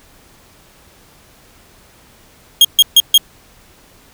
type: tone bursts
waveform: 40% pulse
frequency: 3252 Hz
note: G#7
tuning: 37 cents flat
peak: -3 dBFS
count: 4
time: 2.61-3.178 s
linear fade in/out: 2 ms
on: 37 ms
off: 140 ms
effects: pink hiss -47 dBFS RMS until 4.13 s